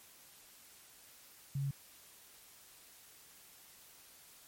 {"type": "tone", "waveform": "sine", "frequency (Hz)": 138.59, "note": "C#3", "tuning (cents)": 0, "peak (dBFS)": -33, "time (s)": [1.55, 1.71], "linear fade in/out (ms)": 5, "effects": ["white hiss -59 dBFS RMS until 4.47 s", "MP3 64 kbps"]}